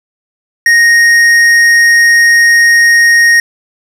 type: tone with tanh clipping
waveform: sine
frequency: 1864.7 Hz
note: A#6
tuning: in tune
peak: -5 dBFS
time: 0.66-3.4 s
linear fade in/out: 2 ms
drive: 11 dB
effects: none